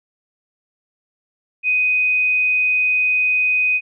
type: tone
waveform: sine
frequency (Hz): 2500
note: D#7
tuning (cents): +8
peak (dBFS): -14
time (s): 1.63-3.81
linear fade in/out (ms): 50
effects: none